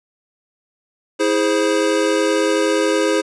square chord, E augmented, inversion none, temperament equal with one note detuned, 324.7 / 415.3 / 523.3 Hz, E4 / G#4 / B#4, -26 / 0 / 0 cents, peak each -20 dBFS, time 1.19-3.22 s, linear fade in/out 20 ms, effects resampled to 22050 Hz

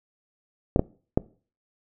clicks, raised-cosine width 2 ms, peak -5 dBFS, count 3, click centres 0.761 / 0.794 / 1.175 s, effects noise-tail reverb RT60 0.4 s tail -22 dB re dry

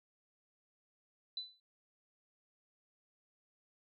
sine tone with exponential decay, 3995 Hz, B7, 19 cents sharp, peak -35 dBFS, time 1.37-1.6 s, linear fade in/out 2 ms, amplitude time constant 49 ms, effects none

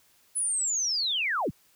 sine linear sweep, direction down, 10230 to 43.65 Hz, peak -25 dBFS, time 0.35-1.51 s, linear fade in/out 20 ms, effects white hiss -63 dBFS RMS until 1.75 s

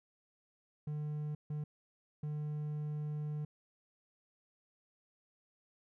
triangle tone bursts at uneven times, 150 Hz, D3, 37 cents sharp, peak -34 dBFS, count 3, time 0.87-1.35 / 1.5-1.64 / 2.23-3.45 s, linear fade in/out 5 ms, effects none

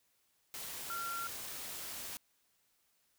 sine tone in noise, 1375 Hz, F6, 27 cents flat, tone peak -38 dBFS, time 0.9-1.27 s, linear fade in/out 0 ms, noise white, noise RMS -44 dBFS, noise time 0.54-2.17 s, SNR +3 dB, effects white hiss -75 dBFS RMS until 3.18 s

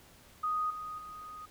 sine tone with level steps, 1244.5 Hz, D#6, in tune, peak -29 / -38 / -43 dBFS, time 0.43-1.46 s, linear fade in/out 10 ms, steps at 0.7 / 0.98 s, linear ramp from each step 5 ms, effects pink hiss -58 dBFS RMS until 1.5 s

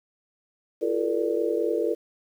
sine tone cluster, 337.6 / 367.5 / 433.4 / 477.8 / 588 Hz, E4 / F#4 / A4 / A#4 / D5, +41 / -12 / -26 / +43 / +2 cents, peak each -28 / -36 / -27 / -27 / -32 dBFS, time 0.81-1.95 s, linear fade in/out 20 ms, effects 9-bit

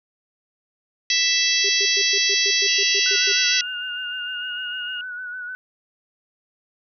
harmonic tone, 660 Hz, E5, 2 cents sharp, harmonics 3 / 4 / 5 / 6 / 7 / 8 / 9, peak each -25 / -25 / -25 / -25 / -25 / -25 / -25 dBFS, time 1.1-3.61 s, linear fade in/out 2 ms
sine tone bursts, 399.7 Hz, G4, 34 cents sharp, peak -28 dBFS, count 11, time 1.64-3.323 s, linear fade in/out 5 ms, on 53 ms, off 110 ms
sine tone with pitch glide, 2814 to 2850 Hz, F7 to F7, +12 to +34 cents, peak -29 dBFS, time 2.68-5.01 s, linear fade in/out 2 ms, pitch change +22 cents, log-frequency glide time 4.28-4.49 s
sine tone with vibrato, 1480 Hz, F#6, in tune, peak -29 dBFS, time 3.06-5.55 s, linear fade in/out 0 ms, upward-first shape sine, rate 6.6 Hz, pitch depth 39 cents each way
effects none

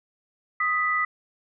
sine tone pair together, 1251 / 1975.5 Hz, D#6 / B6, +9 / 0 cents, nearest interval minor sixth, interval 791 cents, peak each -24 dBFS, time 0.6-1.05 s, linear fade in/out 5 ms, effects none

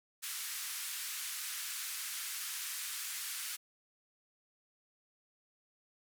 white band-pass noise, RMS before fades -41 dBFS, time 0.22-3.57 s, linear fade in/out 20 ms, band 1300 to 14000 Hz, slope 24 dB/octave, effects none

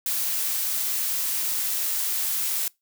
blue noise, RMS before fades -26 dBFS, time 0.06-2.68 s, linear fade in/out 2 ms, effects noise-tail reverb RT60 0.2 s tail -24 dB re dry

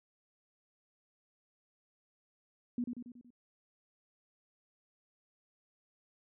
sine tone with echo, 242.9 Hz, B3, 29 cents flat, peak -31 dBFS, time 2.78-2.84 s, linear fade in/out 2 ms, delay 93 ms, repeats 5, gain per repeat -5 dB, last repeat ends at 3.305 s, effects none

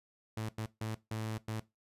sawtooth tone bursts at uneven times, 110 Hz, A2, in tune, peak -32 dBFS, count 5, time 0.37-0.49 / 0.58-0.66 / 0.81-0.95 / 1.11-1.38 / 1.48-1.6 s, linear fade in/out 5 ms, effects noise-tail reverb RT60 0.2 s tail -18 dB re dry + resampled to 32000 Hz

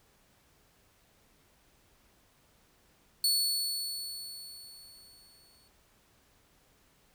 sawtooth tone with exponential decay, 4425 Hz, C#8, 4 cents flat, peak -21 dBFS, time 3.24-5.68 s, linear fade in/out 2 ms, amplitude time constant 530 ms, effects pink hiss -66 dBFS RMS until 7.14 s

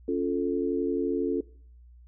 sine chord, Db augmented, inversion none, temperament equal, 277.2 / 349.2 / 440 Hz, Db4 / F4 / A4, 0 / 0 / 0 cents, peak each -29 dBFS, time 0.08-1.41 s, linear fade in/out 5 ms, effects noise-tail reverb RT60 0.5 s tail -20 dB re dry + added 60 Hz sine -49 dBFS peak until 2.07 s

